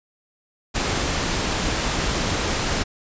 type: noise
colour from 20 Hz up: pink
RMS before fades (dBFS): -23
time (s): 0.74-2.84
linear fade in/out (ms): 20
effects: resampled to 16000 Hz